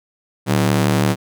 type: ring-modulated tone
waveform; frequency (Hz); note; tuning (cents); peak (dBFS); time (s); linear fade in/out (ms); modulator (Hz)
sawtooth; 150; D3; +37; -7; 0.46-1.16; 50; 36
effects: none